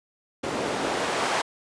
white noise with band-pass filter sweep, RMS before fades -27 dBFS, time 0.43-1.42 s, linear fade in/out 10 ms, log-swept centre 300 to 790 Hz, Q 0.92, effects resampled to 22050 Hz

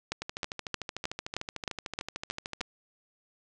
two click trains, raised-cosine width 0.2 ms, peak -14 / -18 dBFS, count 9 / 33, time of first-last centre 0.12-2.612 / 0.22-2.608 s, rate 3.21 / 13.4 Hz, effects resampled to 22050 Hz + 8-bit

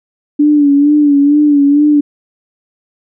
sine tone with vibrato, 290 Hz, D4, 22 cents flat, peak -5 dBFS, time 0.39-2.01 s, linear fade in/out 10 ms, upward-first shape sine, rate 2.2 Hz, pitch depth 52 cents each way, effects none

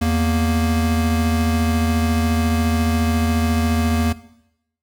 square tone pair together, 82.46 / 233.1 Hz, E2 / A#3, +1 / 0 cents, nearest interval octave + tritone, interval 1799 cents, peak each -20 dBFS, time 0.01-4.13 s, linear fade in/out 10 ms, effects noise-tail reverb RT60 0.8 s tail -17 dB re dry

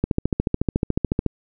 click train, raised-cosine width 3 ms, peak -6 dBFS, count 18, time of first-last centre 0.04-1.263 s, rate 13.9 Hz, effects none

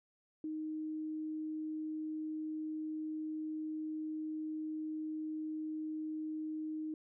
sine tone, 311.1 Hz, D#4, in tune, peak -37 dBFS, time 0.44-6.94 s, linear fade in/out 2 ms, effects none

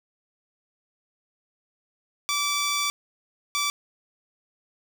10% pulse tone bursts at uneven times, 1159 Hz, D6, 23 cents flat, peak -15 dBFS, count 2, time 2.29-2.9 / 3.55-3.7 s, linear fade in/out 0 ms, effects none

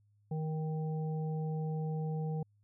harmonic tone, 156.7 Hz, D#3, 13 cents sharp, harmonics 1 / 3 / 5, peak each -33 / -43 / -47 dBFS, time 0.31-2.43 s, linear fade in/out 5 ms, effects added 103 Hz sine -66 dBFS peak until 2.63 s

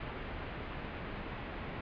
pink low-pass noise, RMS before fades -42 dBFS, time 0-1.81 s, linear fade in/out 5 ms, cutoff 2800 Hz, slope 24 dB/octave, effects resampled to 11025 Hz

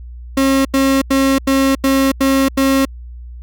35% pulse tone bursts, 270 Hz, C#4, 45 cents flat, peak -9 dBFS, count 7, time 0.37-2.852 s, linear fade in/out 5 ms, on 280 ms, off 87 ms, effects added 60 Hz sine -29 dBFS peak until 3.42 s

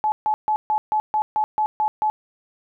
sine tone bursts, 857 Hz, A5, 46 cents flat, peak -17 dBFS, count 10, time 0.04-2.1 s, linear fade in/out 0 ms, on 80 ms, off 140 ms, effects none

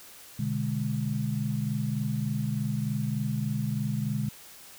sine chord, G# diminished, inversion first, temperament equal, 123.47 / 146.83 / 207.7 Hz, B2 / D3 / G#3, 0 / 0 / 0 cents, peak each -31 dBFS, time 0.39-4.29 s, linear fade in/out 5 ms, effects white hiss -49 dBFS RMS until 4.78 s

